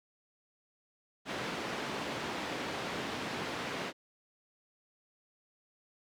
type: band-pass noise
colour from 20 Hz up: pink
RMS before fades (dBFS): -38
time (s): 1.25-3.93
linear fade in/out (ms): 50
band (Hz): 200 to 3700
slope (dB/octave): 12
effects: none